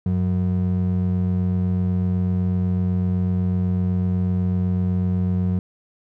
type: ring-modulated tone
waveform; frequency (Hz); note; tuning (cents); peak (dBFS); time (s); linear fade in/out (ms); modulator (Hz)
triangle; 138.59; C#3; 0; -13; 0.06-5.59; 2; 44
effects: none